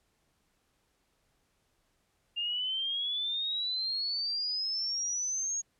sine exponential sweep, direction up, 2796 to 6645 Hz, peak -30 dBFS, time 2.36-5.62 s, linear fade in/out 20 ms, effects pink hiss -74 dBFS RMS until 5.79 s + low-pass 12000 Hz 12 dB/octave

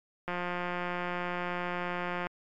click train, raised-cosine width 0.5 ms, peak -19 dBFS, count 353, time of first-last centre 0.28-2.269 s, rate 177 Hz, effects MP3 96 kbps

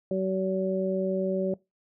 harmonic tone, 189.5 Hz, F#3, 42 cents sharp, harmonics 1 / 2 / 3, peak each -29 / -29 / -29 dBFS, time 0.11-1.54 s, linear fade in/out 2 ms, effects noise-tail reverb RT60 0.2 s tail -21 dB re dry

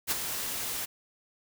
white noise with ADSR envelope, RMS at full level -26 dBFS, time 0.07-0.86 s, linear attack 42 ms, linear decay 21 ms, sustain -8 dB, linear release 18 ms, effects none

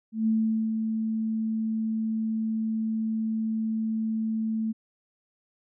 sine tone with ADSR envelope, 221.1 Hz, A3, 9 cents sharp, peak -20 dBFS, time 0.12-4.73 s, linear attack 150 ms, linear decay 440 ms, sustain -5 dB, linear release 22 ms, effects none

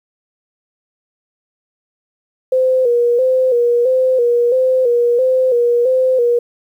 sine tone with vibrato, 496.7 Hz, B4, 10 cents sharp, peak -10 dBFS, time 2.52-6.39 s, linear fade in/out 5 ms, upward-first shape square, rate 1.5 Hz, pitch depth 66 cents each way, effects 8-bit

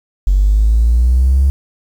triangle linear sweep, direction up, 46.25 to 69.3 Hz, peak -4 dBFS, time 0.27-1.5 s, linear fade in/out 0 ms, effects tanh soft clip ceiling -5 dBFS + 7-bit

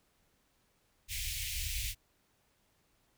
pink band-stop noise, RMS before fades -37 dBFS, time 1.08-1.95 s, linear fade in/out 50 ms, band 100 to 2100 Hz, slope 48 dB/octave, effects pink hiss -73 dBFS RMS until 3.17 s

